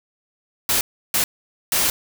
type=noise bursts at uneven times; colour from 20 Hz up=white; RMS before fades=-19 dBFS; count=3; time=0.69-0.81 / 1.14-1.24 / 1.72-1.9 s; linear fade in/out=2 ms; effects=none

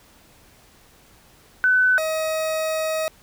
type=tone pair in turn; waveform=sine / 40% pulse; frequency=1506 / 633.2 Hz; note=F#6 / D#5; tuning=+30 / +30 cents; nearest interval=octave + minor third; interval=1500 cents; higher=first; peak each=-14 / -21 dBFS; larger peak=first; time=1.64-1.98 / 1.98-3.08 s; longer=second; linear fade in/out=0 ms; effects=pink hiss -53 dBFS RMS until 3.22 s

